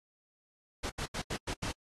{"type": "noise bursts at uneven times", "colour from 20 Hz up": "pink", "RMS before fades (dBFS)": -36, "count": 6, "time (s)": [[0.83, 0.9], [0.98, 1.06], [1.14, 1.22], [1.3, 1.37], [1.47, 1.54], [1.62, 1.72]], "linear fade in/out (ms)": 10, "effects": ["low-pass 8000 Hz 12 dB/octave", "AAC 32 kbps"]}